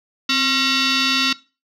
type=tone with frequency modulation; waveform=sine; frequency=554.4 Hz; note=C#5; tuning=in tune; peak=-14 dBFS; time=0.29-1.33 s; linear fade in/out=5 ms; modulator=816 Hz; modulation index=5.6; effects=noise-tail reverb RT60 0.3 s tail -20 dB re dry + tanh soft clip ceiling -12 dBFS